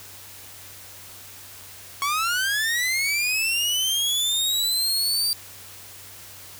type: linear sweep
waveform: sawtooth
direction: up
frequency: 1100 to 4699 Hz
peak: -18 dBFS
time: 2.02-5.33 s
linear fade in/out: 0 ms
effects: added 96 Hz sine -53 dBFS peak until 6.59 s + white hiss -43 dBFS RMS until 6.59 s